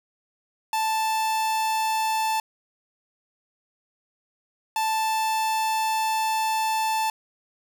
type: tone bursts at uneven times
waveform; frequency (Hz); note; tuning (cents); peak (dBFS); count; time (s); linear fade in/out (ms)
45% pulse; 880; A5; 0; -22; 2; 0.73-2.4 / 4.76-7.1; 2
effects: none